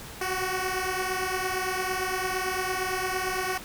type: beating tone pair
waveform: 10% pulse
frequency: 369.1 / 377.9 Hz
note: F#4 / F#4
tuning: -4 / +37 cents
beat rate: 8.8 Hz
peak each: -21 / -23 dBFS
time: 0.21-3.58 s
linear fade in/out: 5 ms
effects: pink hiss -42 dBFS RMS until 3.64 s